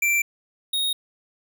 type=tone pair in turn; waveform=square; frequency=2349 / 3741 Hz; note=D7 / A#7; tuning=0 / +5 cents; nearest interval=minor sixth; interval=805 cents; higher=second; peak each=-19 / -22 dBFS; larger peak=first; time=0.02-0.22 / 0.73-0.93 s; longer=neither; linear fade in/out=5 ms; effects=none